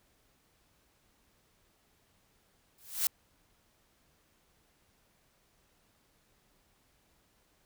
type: noise with exponential growth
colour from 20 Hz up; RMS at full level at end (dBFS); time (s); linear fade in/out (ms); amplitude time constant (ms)
blue; -25; 2.78-3.07; 2; 63
effects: pink hiss -70 dBFS RMS until 7.65 s